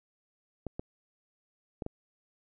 clicks, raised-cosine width 2 ms, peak -22 dBFS, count 4, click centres 0.667 / 0.795 / 1.822 / 1.864 s, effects none

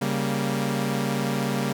sawtooth chord, G diminished, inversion second, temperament equal, 138.59 / 196 / 233.1 Hz, Db3 / G3 / Bb3, 0 / 0 / 0 cents, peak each -24 dBFS, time 0.01-1.73 s, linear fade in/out 10 ms, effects none

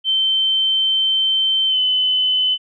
sine tone with pitch glide, 3100 to 3027 Hz, G7 to F#7, -20 to +39 cents, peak -14 dBFS, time 0.04-2.58 s, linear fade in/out 50 ms, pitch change -41 cents, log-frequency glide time 1.67-1.79 s, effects none

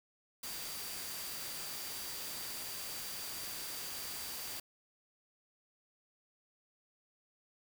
sine tone in noise, 4699 Hz, D8, in tune, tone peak -49 dBFS, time 0.43-4.6 s, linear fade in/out 5 ms, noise white, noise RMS -43 dBFS, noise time 0.43-4.6 s, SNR -9 dB, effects none

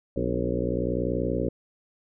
harmonic tone with a mistuned harmonic, 60.5 Hz, B1, 35 cents flat, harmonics 1 / 2 / 3 / 4 / 5 / 6 / 7 / 8 / 9, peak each -33 / -33 / -33 / -33 / -33 / -33 / -33 / -33 / -33 dBFS, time 0.16-1.49 s, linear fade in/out 5 ms, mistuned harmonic 4, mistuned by +79 cents, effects none

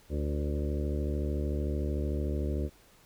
harmonic tone with a mistuned harmonic, 73.42 Hz, D2, in tune, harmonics 1 / 2 / 3 / 4 / 5 / 6 / 7 / 8, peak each -30 / -39 / -39 / -39 / -39 / -44 / -44 / -45 dBFS, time 0.09-2.7 s, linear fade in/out 50 ms, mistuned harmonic 6, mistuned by +44 cents, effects pink hiss -60 dBFS RMS until 3.05 s

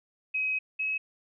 sine tone pair in turn, 2537 / 2564 Hz, D#7 / E7, +33 / -49 cents, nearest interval unison, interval 18 cents, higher second, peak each -26 / -27 dBFS, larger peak first, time 0.34-0.59 / 0.79-0.98 s, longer first, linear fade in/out 10 ms, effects none

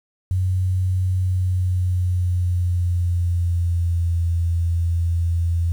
sine tone with pitch glide, 92.5 to 84.82 Hz, F#2 to E2, 0 to +50 cents, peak -17 dBFS, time 0.31-5.72 s, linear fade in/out 0 ms, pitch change -150 cents, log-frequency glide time 1.17-4.22 s, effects 8-bit

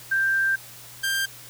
sine / sawtooth tone pair in turn, 1577 / 1586 Hz, G6 / G6, +10 / +20 cents, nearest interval unison, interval 10 cents, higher second, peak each -19 dBFS, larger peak neither, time 0.11-0.56 / 1.03-1.26 s, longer first, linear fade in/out 10 ms, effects added 120 Hz sine -52 dBFS peak until 1.49 s + white hiss -44 dBFS RMS until 1.49 s

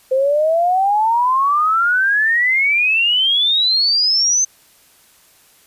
sine exponential sweep, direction up, 514 to 6272 Hz, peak -12 dBFS, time 0.11-4.45 s, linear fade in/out 10 ms, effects white hiss -51 dBFS RMS until 5.66 s + resampled to 32000 Hz

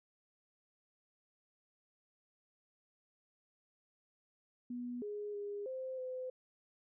sine tone with pitch steps, 244.3 / 415.1 / 408.4 / 520 / 511 Hz, B3 / G#4 / G#4 / C5 / C5, -19 / -1 / -29 / -11 / -41 cents, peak -39 dBFS, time 4.7-6.3 s, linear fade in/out 5 ms, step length 320 ms, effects none

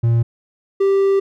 triangle tone pair in turn, 116.54 / 392 Hz, A#2 / G4, 0 / 0 cents, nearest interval octave + major sixth, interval 2100 cents, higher second, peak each -10 dBFS, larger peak neither, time 0.03-0.23 / 0.8-1.2 s, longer second, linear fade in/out 10 ms, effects none

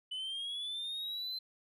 sine linear sweep, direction up, 2989 to 4100 Hz, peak -34 dBFS, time 0.11-1.39 s, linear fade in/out 10 ms, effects tanh soft clip ceiling -36 dBFS

